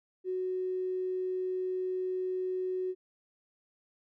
triangle tone with tanh clipping, 370 Hz, F#4, in tune, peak -30 dBFS, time 0.24-2.95 s, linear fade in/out 50 ms, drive 3 dB, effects none

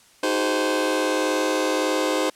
sawtooth chord, Ab dominant seventh, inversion second, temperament just, 311.5 / 373.8 / 415.3 / 519.1 Hz, Eb4 / Gb4 / Ab4 / C5, +2 / +18 / 0 / -14 cents, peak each -21 / -24 / -25 / -20 dBFS, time 0.23-2.3 s, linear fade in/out 5 ms, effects white hiss -54 dBFS RMS until 2.35 s + low-pass 10000 Hz 12 dB/octave

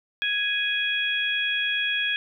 harmonic tone, 830.6 Hz, G#5, in tune, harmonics 2 / 3 / 4, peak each -27 / -27 / -27 dBFS, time 0.22-2.16 s, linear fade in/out 0 ms, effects 10-bit

